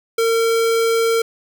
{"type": "tone", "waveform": "square", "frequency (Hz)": 456.4, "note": "A#4", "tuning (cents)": -37, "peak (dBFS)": -15, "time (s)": [0.18, 1.22], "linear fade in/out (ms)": 5, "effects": ["8-bit"]}